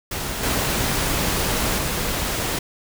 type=noise with level steps; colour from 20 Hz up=pink; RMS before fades=-27 / -22 / -24 dBFS; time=0.11-2.59 s; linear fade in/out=5 ms; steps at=0.43 / 1.78 s; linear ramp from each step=5 ms; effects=none